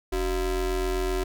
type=ring-modulated tone; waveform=square; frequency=164.1 Hz; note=E3; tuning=8 cents flat; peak=-22 dBFS; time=0.12-1.24 s; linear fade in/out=10 ms; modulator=208 Hz; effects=none